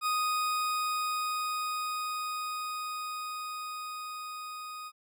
40% pulse tone with level ramp, 1244.5 Hz, D#6, in tune, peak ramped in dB -26 to -39 dBFS, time 0.01-4.92 s, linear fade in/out 50 ms, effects none

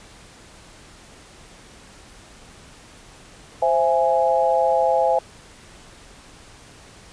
sine chord, C augmented, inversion none, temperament equal with one note detuned, 523.3 / 666.5 / 830.6 Hz, C5 / E5 / G#5, 0 / +19 / 0 cents, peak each -20 dBFS, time 3.62-5.19 s, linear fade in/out 5 ms, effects pink hiss -46 dBFS RMS until 7.12 s + resampled to 22050 Hz

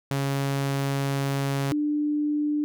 sawtooth / sine tone pair in turn, 138.3 / 297.1 Hz, C#3 / D4, -4 / +20 cents, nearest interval octave + minor second, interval 1324 cents, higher second, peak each -20 / -22 dBFS, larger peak first, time 0.11-1.72 / 1.72-2.64 s, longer first, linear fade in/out 0 ms, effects none

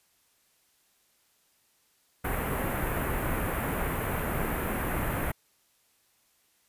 pink band-stop noise, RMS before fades -30 dBFS, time 2.24-5.32 s, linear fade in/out 10 ms, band 2200 to 12000 Hz, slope 24 dB/octave, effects white hiss -68 dBFS RMS until 6.68 s + resampled to 32000 Hz

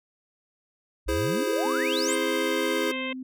sine exponential sweep, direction up, 50.7 to 9397 Hz, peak -28 dBFS, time 1.06-2.16 s, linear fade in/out 20 ms
square chord, E augmented, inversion none, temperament equal, 329.6 / 415.3 / 523.3 Hz, E4 / G#4 / B#4, 0 / 0 / 0 cents, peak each -30 dBFS, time 1.08-2.92 s, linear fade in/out 10 ms
sine tone with pitch glide, 261.6 to 258 Hz, C4 to C4, 0 to -24 cents, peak -33 dBFS, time 1.65-3.23 s, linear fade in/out 5 ms, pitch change -24 cents, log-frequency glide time 2.5-2.99 s
harmonic tone, 523.3 Hz, C5, in tune, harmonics 1 / 2 / 3 / 4 / 5 / 6 / 7, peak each -35 / -39 / -44 / -34 / -36 / -38 / -45 dBFS, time 2.08-3.13 s, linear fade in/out 5 ms
effects none

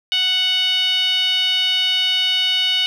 10% pulse tone with band-pass filter, 740 Hz, F#5, in tune, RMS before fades -18 dBFS, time 0.12-2.86 s, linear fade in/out 0 ms, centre 3200 Hz, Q 5.8, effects none

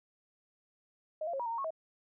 sine tone with pitch steps, 623 / 685 / 543 / 958 / 915 / 927 / 1095 / 641 Hz, D#5 / F5 / C#5 / A#5 / A#5 / A#5 / C#6 / E5, +2 / -34 / -36 / +47 / -32 / -10 / -22 / -49 cents, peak -33 dBFS, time 1.21-1.706 s, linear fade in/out 5 ms, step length 62 ms, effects none

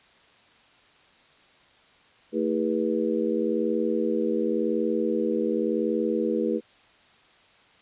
harmonic tone with a mistuned harmonic, 80.9 Hz, E2, 32 cents flat, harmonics 3 / 4 / 5 / 6, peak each -28 / -28 / -28 / -28 dBFS, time 2.32-6.61 s, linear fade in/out 50 ms, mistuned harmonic 3, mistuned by -140 cents, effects white hiss -57 dBFS RMS until 7.81 s + resampled to 8000 Hz

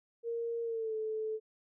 sine tone with pitch glide, 465 to 436.4 Hz, A#4 to A4, -4 to -14 cents, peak -33 dBFS, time 0.23-1.4 s, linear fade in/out 50 ms, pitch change -110 cents, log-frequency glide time 0.63-0.95 s, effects none

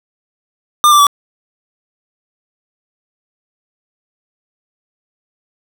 square tone with pitch steps, 1201 / 1174.9 / 1149.4 Hz, D6 / D6 / D6, +38 / 0 / -38 cents, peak -6 dBFS, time 0.84-1.068 s, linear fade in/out 0 ms, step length 76 ms, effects none

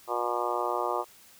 harmonic tone, 120.4 Hz, B2, 44 cents flat, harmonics 3 / 4 / 5 / 6 / 7 / 8 / 9 / 10, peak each -35 / -35 / -35 / -35 / -35 / -35 / -35 / -35 dBFS, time 0.07-1.05 s, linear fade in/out 50 ms, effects white hiss -55 dBFS RMS until 1.39 s

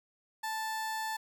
30% pulse tone, 880 Hz, A5, in tune, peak -31 dBFS, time 0.43-1.17 s, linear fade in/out 10 ms, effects none

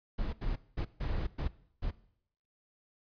brown noise bursts at uneven times, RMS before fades -33 dBFS, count 6, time 0.18-0.33 / 0.41-0.56 / 0.77-0.85 / 1-1.27 / 1.38-1.48 / 1.82-1.91 s, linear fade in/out 10 ms, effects noise-tail reverb RT60 0.7 s tail -19 dB re dry + resampled to 11025 Hz

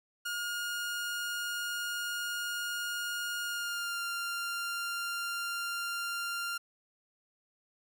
sawtooth tone with pitch glide, 1426 to 1392.6 Hz, F6 to F6, +36 to -5 cents, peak -30 dBFS, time 0.25-6.58 s, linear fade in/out 10 ms, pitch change -41 cents, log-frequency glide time 3.43-4.02 s, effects none

